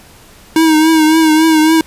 square tone with vibrato, 316.3 Hz, D#4, 29 cents sharp, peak -7 dBFS, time 0.56-1.81 s, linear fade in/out 2 ms, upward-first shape triangle, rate 3.6 Hz, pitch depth 54 cents each way, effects pink hiss -41 dBFS RMS until 1.86 s + resampled to 32000 Hz

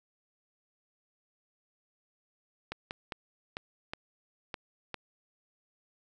clicks, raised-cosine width 0.3 ms, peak -20 dBFS, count 7, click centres 2.72 / 2.909 / 3.122 / 3.569 / 3.935 / 4.542 / 4.943 s, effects none

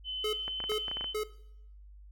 sine tone with pitch glide, 3036 to 3054 Hz, F#7 to G7, +44 to -46 cents, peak -34 dBFS, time 0.04-1.15 s, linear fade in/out 50 ms, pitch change +10 cents, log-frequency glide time 0.32-0.38 s
square tone bursts, 426.6 Hz, G#4, 46 cents sharp, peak -31 dBFS, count 3, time 0.24-1.236 s, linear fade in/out 5 ms, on 92 ms, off 360 ms
clicks, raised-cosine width 0.5 ms, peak -25 dBFS, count 9, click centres 0.48 / 0.603 / 0.64 / 0.718 / 0.882 / 0.914 / 0.97 / 1.01 / 1.043 s
effects noise-tail reverb RT60 0.8 s tail -18 dB re dry + added 50 Hz sine -49 dBFS peak until 2.11 s

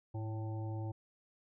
harmonic tone with a mistuned harmonic, 110.6 Hz, A2, 9 cents sharp, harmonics 1 / 3 / 5 / 7 / 8, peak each -37 / -46 / -52 / -52 / -55 dBFS, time 0.14-0.92 s, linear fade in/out 10 ms, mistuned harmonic 1, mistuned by -53 cents, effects none

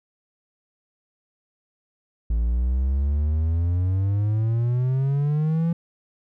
triangle exponential sweep, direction up, 55 to 170 Hz, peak -17 dBFS, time 2.3-5.73 s, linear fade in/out 5 ms, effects none

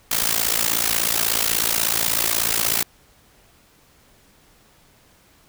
white noise with amplitude modulation, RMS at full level -17 dBFS, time 0.11-2.83 s, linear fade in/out 5 ms, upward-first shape sine, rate 56.4 Hz, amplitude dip 90%, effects pink hiss -55 dBFS RMS until 5.48 s

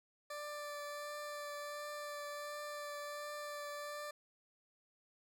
20% pulse tone with vibrato, 587.3 Hz, D5, in tune, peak -38 dBFS, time 0.3-4.11 s, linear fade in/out 5 ms, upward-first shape triangle, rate 1.4 Hz, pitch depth 14 cents each way, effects none

